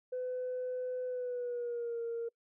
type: tone with pitch glide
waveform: sine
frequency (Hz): 504 to 464.8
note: B4 to A#4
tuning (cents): +35 to -5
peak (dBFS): -33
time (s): 0.12-2.29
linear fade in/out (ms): 10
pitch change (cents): -140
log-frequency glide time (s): 1.06-2.01
effects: noise-tail reverb RT60 0.1 s tail -26 dB re dry + tanh soft clip ceiling -31 dBFS